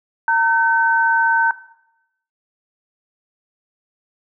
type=tone pair together; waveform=sine; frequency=915 / 1530.4 Hz; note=A#5 / G6; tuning=-32 / -42 cents; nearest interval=major sixth; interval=890 cents; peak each=-16 dBFS; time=0.28-1.51 s; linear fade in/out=2 ms; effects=noise-tail reverb RT60 0.8 s tail -17 dB re dry